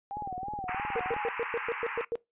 sine tone with vibrato, 784 Hz, G5, in tune, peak -34 dBFS, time 0.11-1.29 s, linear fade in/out 0 ms, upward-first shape sine, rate 3 Hz, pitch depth 130 cents each way
click train, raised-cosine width 2 ms, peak -29 dBFS, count 20, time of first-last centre 0.17-1.165 s, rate 19.1 Hz
pink band-pass noise, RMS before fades -37 dBFS, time 0.68-2.05 s, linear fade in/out 5 ms, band 840 to 2700 Hz, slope 96 dB/octave
sine tone bursts, 466.2 Hz, A#4, in tune, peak -27 dBFS, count 9, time 0.96-2.155 s, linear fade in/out 0 ms, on 35 ms, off 110 ms
effects noise-tail reverb RT60 0.2 s tail -22 dB re dry + resampled to 8000 Hz

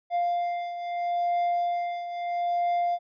triangle beating tone pair, 698.5 / 699.26 Hz, F5 / F5, 0 / +2 cents, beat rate 0.76 Hz, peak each -24 / -30 dBFS, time 0.1-2.99 s, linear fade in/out 50 ms, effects resampled to 11025 Hz

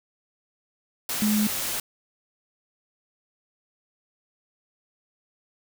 sine tone in noise, 211.8 Hz, G#3, 34 cents sharp, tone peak -20 dBFS, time 1.22-1.47 s, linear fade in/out 2 ms, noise white, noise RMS -29 dBFS, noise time 1.09-1.8 s, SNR +6 dB, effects none

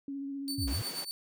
sine tone with vibrato, 277.2 Hz, C#4, in tune, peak -35 dBFS, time 0.08-0.73 s, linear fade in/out 2 ms, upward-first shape triangle, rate 15 Hz, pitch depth 25 cents each way
sawtooth tone with tremolo, 4524 Hz, C#8, 34 cents sharp, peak -30 dBFS, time 0.48-1.11 s, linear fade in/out 0 ms, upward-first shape triangle, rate 8.3 Hz, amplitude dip 80%
sine exponential two-way sweep, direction down then up, 123.9 to 55 to 123.9 Hz, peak -31 dBFS, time 0.58-0.82 s, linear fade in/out 5 ms, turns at 0.69 s
pink high-pass noise, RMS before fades -44 dBFS, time 0.67-1.05 s, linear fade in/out 10 ms, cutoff 150 Hz, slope 96 dB/octave
effects none

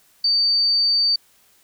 sine tone, 4600 Hz, D8, 37 cents flat, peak -15 dBFS, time 0.24-1.16 s, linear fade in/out 5 ms, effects white hiss -57 dBFS RMS until 1.63 s

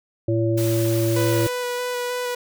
harmonic tone, 113.2 Hz, A2, 50 cents sharp, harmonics 1 / 3 / 5, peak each -21 / -21 / -26 dBFS, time 0.28-1.47 s, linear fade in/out 5 ms
white high-pass noise, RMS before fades -32 dBFS, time 0.57-1.49 s, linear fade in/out 10 ms, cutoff 710 Hz, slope 48 dB/octave
sawtooth tone with vibrato, 492.6 Hz, B4, 5 cents flat, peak -20 dBFS, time 1.16-2.35 s, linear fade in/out 5 ms, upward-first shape square, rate 3.2 Hz, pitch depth 10 cents each way
effects none

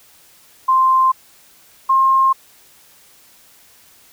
sine tone pair in turn, 1046.5 / 1065.4 Hz, C6 / C6, 0 / +31 cents, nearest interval unison, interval 31 cents, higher second, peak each -10 dBFS, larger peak neither, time 0.68-1.12 / 1.89-2.33 s, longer neither, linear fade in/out 10 ms, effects white hiss -49 dBFS RMS until 4.12 s

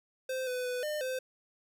square tone with pitch steps, 519 / 501 / 497.2 / 604 / 516 Hz, C5 / B4 / B4 / D5 / C5, -14 / +25 / +12 / +48 / -24 cents, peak -33 dBFS, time 0.29-1.19 s, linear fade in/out 5 ms, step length 180 ms, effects none

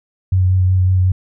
sine tone with vibrato, 92.6 Hz, F#2, 2 cents sharp, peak -10 dBFS, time 0.32-1.12 s, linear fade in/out 5 ms, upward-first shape sine, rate 5.4 Hz, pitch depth 18 cents each way, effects none

